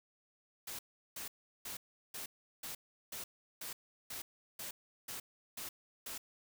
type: noise bursts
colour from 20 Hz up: white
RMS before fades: -44 dBFS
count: 12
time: 0.67-6.18 s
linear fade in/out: 5 ms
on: 120 ms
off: 370 ms
effects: none